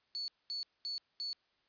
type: tone bursts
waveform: sine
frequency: 4435 Hz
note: C#8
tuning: in tune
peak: -36 dBFS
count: 4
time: 0.15-1.33 s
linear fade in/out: 0 ms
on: 130 ms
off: 220 ms
effects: white hiss -75 dBFS RMS until 1.68 s + resampled to 11025 Hz